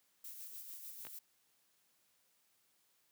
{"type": "noise with tremolo", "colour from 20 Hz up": "violet", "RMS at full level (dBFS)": -48, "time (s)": [0.24, 1.19], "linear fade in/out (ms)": 5, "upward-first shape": "sine", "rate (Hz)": 6.7, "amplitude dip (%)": 40}
{"type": "clicks", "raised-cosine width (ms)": 0.3, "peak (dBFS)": -34, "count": 2, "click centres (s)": [1.051, 1.069]}
{"effects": ["white hiss -75 dBFS RMS until 3.11 s", "high-pass 100 Hz 12 dB/octave"]}